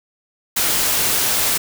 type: noise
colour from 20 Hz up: white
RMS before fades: -18 dBFS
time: 0.56-1.58 s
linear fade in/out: 10 ms
effects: none